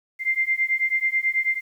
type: beating tone pair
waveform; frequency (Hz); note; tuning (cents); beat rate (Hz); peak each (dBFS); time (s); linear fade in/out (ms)
sine; 2090 / 2099.2; C7 / C7; -2 / +5; 9.2; -23; 0.19-1.61; 50
effects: 9-bit